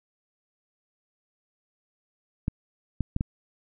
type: clicks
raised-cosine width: 5 ms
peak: -13 dBFS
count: 4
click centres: 2.481 / 3.007 / 3.164 / 3.209 s
effects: none